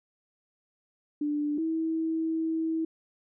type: tone pair in turn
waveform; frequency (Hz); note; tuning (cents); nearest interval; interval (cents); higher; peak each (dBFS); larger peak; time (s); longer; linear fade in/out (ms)
sine; 295.1 / 323; D4 / E4; +8 / -35; major second; 157; second; -26; neither; 1.21-1.58 / 1.58-2.85; second; 5
effects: none